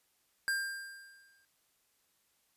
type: tone with exponential decay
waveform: square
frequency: 1595 Hz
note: G6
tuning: 30 cents sharp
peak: -29 dBFS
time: 0.48-1.45 s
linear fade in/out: 0 ms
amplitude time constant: 210 ms
effects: white hiss -74 dBFS RMS until 2.56 s + resampled to 32000 Hz

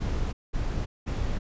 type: noise bursts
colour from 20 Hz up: brown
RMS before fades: -28 dBFS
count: 3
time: 0-1.39 s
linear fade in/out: 20 ms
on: 330 ms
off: 200 ms
effects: resampled to 16000 Hz

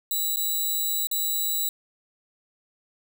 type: tone with dropouts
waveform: 5% pulse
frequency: 3917 Hz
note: B7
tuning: 15 cents flat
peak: -16 dBFS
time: 0.11-1.69 s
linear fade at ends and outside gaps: 2 ms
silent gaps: 0.361-0.369 / 1.071-1.113 s
effects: none

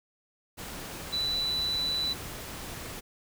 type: tone in noise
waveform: sine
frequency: 3973 Hz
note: B7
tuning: 10 cents sharp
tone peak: -27 dBFS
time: 1.12-2.14 s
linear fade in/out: 20 ms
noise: pink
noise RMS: -40 dBFS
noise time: 0.57-3.01 s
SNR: +10 dB
effects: none

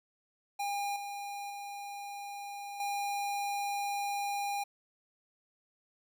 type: tone with level steps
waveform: square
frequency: 808 Hz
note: G#5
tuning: 48 cents flat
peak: -33 / -39 / -41 / -33 dBFS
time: 0.59-4.64 s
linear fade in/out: 10 ms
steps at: 0.96 / 1.5 / 2.8 s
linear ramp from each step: 2 ms
effects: none

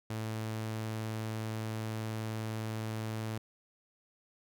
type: tone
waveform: sawtooth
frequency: 110.1 Hz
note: A2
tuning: 2 cents sharp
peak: -31 dBFS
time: 0.1-3.38 s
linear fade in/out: 5 ms
effects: none

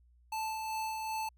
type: tone with tremolo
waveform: square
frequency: 878 Hz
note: A5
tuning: 4 cents flat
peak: -34 dBFS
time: 0.32-1.29 s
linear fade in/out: 5 ms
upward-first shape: sine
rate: 2.6 Hz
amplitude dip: 30%
effects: added 60 Hz sine -61 dBFS peak until 1.37 s

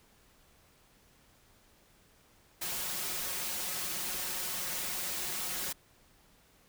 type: noise with comb filter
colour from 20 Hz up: white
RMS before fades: -36 dBFS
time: 2.61-5.73 s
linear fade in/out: 10 ms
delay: 5.5 ms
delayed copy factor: +0.7
effects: pink hiss -64 dBFS RMS until 6.68 s

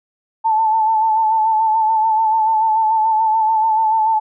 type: tone with vibrato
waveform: sine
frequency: 880 Hz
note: A5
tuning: in tune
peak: -12 dBFS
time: 0.44-4.2 s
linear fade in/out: 20 ms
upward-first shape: sine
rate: 6.9 Hz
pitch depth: 39 cents each way
effects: none

